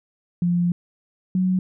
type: tone pair in turn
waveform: sine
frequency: 174.61 / 184.99 Hz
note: F3 / F#3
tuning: 0 / 0 cents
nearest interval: minor second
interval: 100 cents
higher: second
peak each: -17 dBFS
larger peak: neither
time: 0.42-0.72 / 1.35-1.59 s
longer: first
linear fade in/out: 2 ms
effects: none